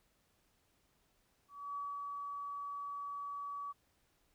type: tone with ADSR envelope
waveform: sine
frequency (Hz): 1140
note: C#6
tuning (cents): +48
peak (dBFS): -38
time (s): 1.48-3.73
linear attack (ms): 280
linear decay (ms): 220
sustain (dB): -2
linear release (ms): 23
effects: pink hiss -75 dBFS RMS until 4.34 s